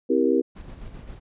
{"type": "chord", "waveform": "sine", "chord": "C dominant seventh", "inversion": "none", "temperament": "just", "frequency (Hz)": [261.6, 327, 392.4, 470.9], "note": ["C4", "E4", "G4", "Bb4"], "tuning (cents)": [0, -14, 2, 18], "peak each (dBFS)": -23, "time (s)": [0.09, 0.42], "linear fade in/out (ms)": 20}
{"type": "noise with tremolo", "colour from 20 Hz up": "brown", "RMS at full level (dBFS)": -38, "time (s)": [0.55, 1.2], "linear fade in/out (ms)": 20, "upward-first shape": "square", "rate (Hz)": 7.6, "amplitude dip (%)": 40}
{"effects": ["resampled to 8000 Hz"]}